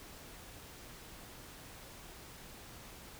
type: silence
effects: pink hiss -52 dBFS RMS until 3.19 s